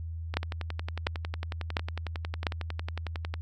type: two click trains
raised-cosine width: 0.3 ms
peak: -10 / -19 dBFS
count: 4 / 34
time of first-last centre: 0.37-2.468 / 0.34-3.34 s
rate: 1.43 / 11 Hz
effects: added 82 Hz sine -34 dBFS peak until 3.41 s